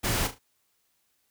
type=noise with echo; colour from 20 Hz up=pink; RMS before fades=-27 dBFS; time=0.03-0.28 s; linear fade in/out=20 ms; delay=37 ms; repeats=3; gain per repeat=-10 dB; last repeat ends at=0.391 s; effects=white hiss -72 dBFS RMS until 1.3 s